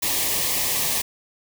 white band-stop noise, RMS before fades -23 dBFS, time 0.02-1.02 s, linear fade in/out 10 ms, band 1200 to 1700 Hz, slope 96 dB/octave, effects none

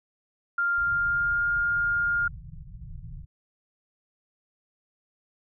sine tone with pitch glide, 1396.9 to 1411.5 Hz, F6 to F6, 0 to +18 cents, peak -22 dBFS, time 0.58-2.28 s, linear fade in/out 5 ms, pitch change +18 cents, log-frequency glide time 0.84-1.44 s
pink low-pass noise, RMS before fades -41 dBFS, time 0.77-3.26 s, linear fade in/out 20 ms, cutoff 170 Hz, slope 96 dB/octave
effects none

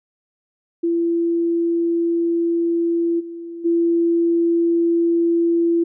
sine tone with level steps, 337.8 Hz, E4, 42 cents sharp, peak -16 / -29 / -14 dBFS, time 0.83-5.84 s, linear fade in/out 10 ms, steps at 3.19 / 3.64 s, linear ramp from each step 20 ms, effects none

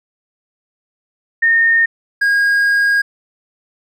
sine / triangle tone pair in turn, 1832 / 1632.1 Hz, A#6 / G#6, -31 / -31 cents, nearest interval major second, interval 200 cents, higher first, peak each -9 dBFS, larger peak neither, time 1.42-1.86 / 2.21-3.02 s, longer second, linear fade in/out 10 ms, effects none

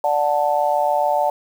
sine chord, D major, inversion none, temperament just, 587.3 / 734.2 / 881 Hz, D5 / F#5 / A5, 0 / -14 / +2 cents, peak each -20 / -20 / -20 dBFS, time 0.04-1.3 s, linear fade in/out 2 ms, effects 7-bit

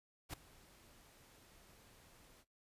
pink noise with ADSR envelope, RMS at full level -43 dBFS, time 0.29-2.45 s, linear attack 44 ms, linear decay 5 ms, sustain -21 dB, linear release 51 ms, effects noise-tail reverb RT60 0.2 s tail -22 dB re dry + resampled to 32000 Hz

